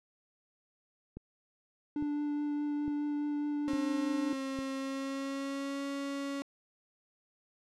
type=click train; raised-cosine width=3 ms; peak=-30 dBFS; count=5; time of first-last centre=1.17-4.589 s; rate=1.17 Hz
type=tone with vibrato; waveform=triangle; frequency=293.7 Hz; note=D4; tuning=in tune; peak=-29 dBFS; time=1.96-4.33 s; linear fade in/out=2 ms; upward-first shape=triangle; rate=4.8 Hz; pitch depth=10 cents each way
type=tone with pitch glide; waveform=35% pulse; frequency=268.6 to 278.6 Hz; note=C4 to C#4; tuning=+46 to +9 cents; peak=-33 dBFS; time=3.68-6.42 s; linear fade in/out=0 ms; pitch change=+63 cents; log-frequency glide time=4.74-5.85 s
effects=low-pass 8000 Hz 12 dB/octave